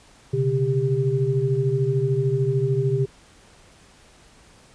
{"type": "tone cluster", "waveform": "sine", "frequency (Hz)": [127.4, 140.8, 396.6], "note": ["C3", "C#3", "G4"], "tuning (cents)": [-46, 27, 20], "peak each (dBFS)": -23, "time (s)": [0.33, 3.06], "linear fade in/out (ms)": 10, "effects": ["pink hiss -52 dBFS RMS until 4.74 s", "resampled to 22050 Hz"]}